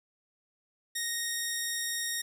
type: tone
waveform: 10% pulse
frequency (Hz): 1864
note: A#6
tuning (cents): -1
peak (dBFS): -22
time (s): 0.95-2.22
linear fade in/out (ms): 10
effects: 10-bit